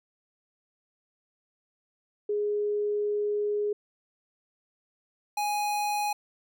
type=tone pair in turn; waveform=sine / square; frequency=415.3 / 830.6 Hz; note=G#4 / G#5; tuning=0 / 0 cents; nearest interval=octave; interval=1200 cents; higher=second; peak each=-25 / -27 dBFS; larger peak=first; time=2.29-3.73 / 5.37-6.13 s; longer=first; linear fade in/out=5 ms; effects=none